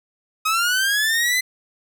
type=linear sweep; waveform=sawtooth; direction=up; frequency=1257 to 2041 Hz; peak=-14 dBFS; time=0.45-1.41 s; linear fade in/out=10 ms; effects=none